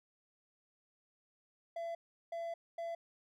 triangle tone bursts at uneven times, 673 Hz, E5, 36 cents sharp, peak -36 dBFS, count 3, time 1.76-1.95 / 2.32-2.54 / 2.78-2.95 s, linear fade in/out 5 ms, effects none

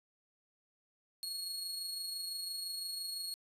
sawtooth tone with amplitude modulation, 4319 Hz, C#8, 46 cents flat, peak -34 dBFS, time 1.23-3.34 s, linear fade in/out 0 ms, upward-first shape sine, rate 25.9 Hz, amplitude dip 35%, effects resampled to 32000 Hz + 11-bit

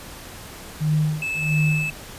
sine tone with tremolo, 153.6 Hz, D#3, 22 cents flat, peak -16 dBFS, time 0.8-1.93 s, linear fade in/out 20 ms, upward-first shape sine, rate 1.5 Hz, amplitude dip 100%
triangle tone, 2615 Hz, E7, 15 cents flat, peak -22 dBFS, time 1.22-1.9 s, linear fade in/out 2 ms
effects pink hiss -39 dBFS RMS until 2.18 s + resampled to 32000 Hz

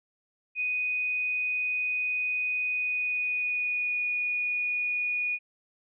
sine tone with pitch glide, 2489 to 2459 Hz, D#7 to D#7, 0 to -21 cents, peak -26 dBFS, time 0.55-5.39 s, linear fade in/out 50 ms, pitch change -21 cents, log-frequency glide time 2.69-4.06 s, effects none

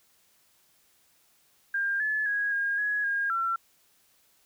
sine tone with pitch steps, 1602 / 1722 / 1653 / 1623 / 1676 / 1623 / 1353 Hz, G6 / A6 / G#6 / G#6 / G#6 / G#6 / E6, +37 / -38 / -9 / -40 / +15 / -40 / +45 cents, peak -25 dBFS, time 1.74-3.56 s, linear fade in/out 5 ms, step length 260 ms, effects white hiss -65 dBFS RMS until 4.45 s

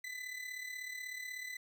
40% pulse tone with amplitude modulation, 2005 Hz, B6, 26 cents sharp, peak -38 dBFS, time 0.04-1.57 s, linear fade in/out 5 ms, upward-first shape sine, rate 36.3 Hz, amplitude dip 60%, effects none

